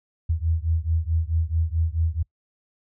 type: beating tone pair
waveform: sine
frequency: 79.7 / 84.3 Hz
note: D#2 / E2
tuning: +42 / +39 cents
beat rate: 4.6 Hz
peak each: -23 / -24 dBFS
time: 0.29-2.23 s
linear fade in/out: 10 ms
effects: noise-tail reverb RT60 0.1 s tail -25 dB re dry